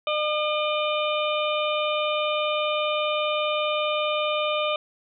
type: harmonic tone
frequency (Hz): 605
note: D#5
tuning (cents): -49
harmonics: 1 / 2 / 4 / 5 / 6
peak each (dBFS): -25 / -28 / -31 / -32 / -33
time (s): 0.07-4.76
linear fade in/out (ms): 2
effects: none